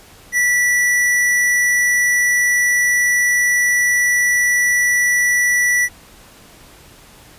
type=tone with hard clipping; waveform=triangle; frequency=1958 Hz; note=B6; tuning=15 cents flat; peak=-14 dBFS; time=0.32-5.89 s; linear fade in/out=50 ms; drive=18 dB; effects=pink hiss -44 dBFS RMS until 7.38 s + resampled to 32000 Hz